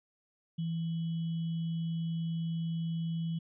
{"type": "tone with sample-and-hold", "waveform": "sine", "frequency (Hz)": 164.81, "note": "E3", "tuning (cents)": 0, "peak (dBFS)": -31, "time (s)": [0.58, 3.39], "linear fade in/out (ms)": 10, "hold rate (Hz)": 3150, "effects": ["resampled to 11025 Hz"]}